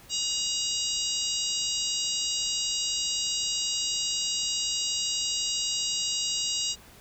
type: harmonic tone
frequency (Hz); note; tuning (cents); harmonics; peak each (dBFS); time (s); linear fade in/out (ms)
952; A#5; +36; 3 / 4 / 5 / 6 / 7 / 8; -33 / -33 / -33 / -35 / -37 / -33; 0.09-6.76; 50
effects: pink hiss -52 dBFS RMS until 7 s